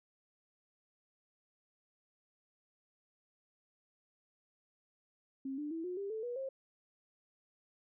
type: tone with pitch steps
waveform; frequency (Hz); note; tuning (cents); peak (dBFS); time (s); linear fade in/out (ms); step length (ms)
sine; 268.8 / 296.5 / 327.1 / 360.9 / 398.1 / 439.2 / 484.5 / 534.5; C4 / D4 / E4 / F#4 / G4 / A4 / B4 / C5; +47 / +17 / -13 / -43 / +27 / -3 / -33 / +37; -37; 5.45-6.49; 5; 130
effects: none